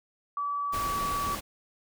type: tone with pitch glide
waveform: sine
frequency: 1149 to 1141.7 Hz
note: D6 to D6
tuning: -38 to -49 cents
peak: -28 dBFS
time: 0.37-1.35 s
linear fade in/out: 2 ms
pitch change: -11 cents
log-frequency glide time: 0.57-0.96 s
type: noise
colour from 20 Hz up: pink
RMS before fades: -36 dBFS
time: 0.72-1.41 s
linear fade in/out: 20 ms
effects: none